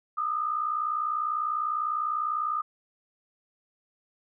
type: tone pair together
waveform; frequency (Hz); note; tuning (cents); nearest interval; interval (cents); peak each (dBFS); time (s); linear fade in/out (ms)
sine; 1219 / 1279; D#6 / D#6; -36 / +47; minor second; 83; -27 / -32; 0.17-2.62; 10
effects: none